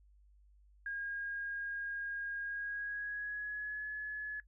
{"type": "tone with pitch glide", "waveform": "sine", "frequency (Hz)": [1627, 1703.9], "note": ["G#6", "G#6"], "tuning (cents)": [-36, 44], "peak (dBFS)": -37, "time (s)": [0.86, 4.4], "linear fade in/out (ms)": 2, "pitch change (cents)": 80, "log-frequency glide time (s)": [2.41, 3.87], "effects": ["noise-tail reverb RT60 0.1 s tail -21 dB re dry", "added 50 Hz sine -61 dBFS peak until 4.47 s"]}